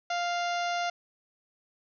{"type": "harmonic tone", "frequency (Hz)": 698.5, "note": "F5", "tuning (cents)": 0, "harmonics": [1, 2, 3, 4, 5, 6, 7, 8, 9], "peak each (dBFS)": [-29, -35, -39, -41, -43, -45, -46, -47, -48], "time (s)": [0.1, 0.9], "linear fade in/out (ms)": 5, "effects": []}